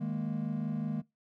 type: chord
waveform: triangle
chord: D# suspended fourth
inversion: none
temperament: equal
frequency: 155.56 / 207.7 / 233.1 Hz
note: D#3 / G#3 / A#3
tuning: 0 / 0 / 0 cents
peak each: -33 dBFS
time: 0-1.02 s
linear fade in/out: 20 ms
effects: noise-tail reverb RT60 0.2 s tail -21 dB re dry + tanh soft clip ceiling -23 dBFS